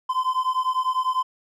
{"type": "beating tone pair", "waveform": "triangle", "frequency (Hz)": [1022, 1032], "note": ["C6", "C6"], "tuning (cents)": [-41, -24], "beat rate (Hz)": 10, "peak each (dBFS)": -22, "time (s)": [0.09, 1.23], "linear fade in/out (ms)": 10, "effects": []}